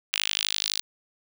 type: tone with high-pass filter sweep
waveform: sawtooth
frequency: 51.9 Hz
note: G#1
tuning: in tune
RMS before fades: -28 dBFS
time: 0.13-0.81 s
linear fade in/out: 0 ms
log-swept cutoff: 2800 to 4300 Hz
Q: 2.9
effects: none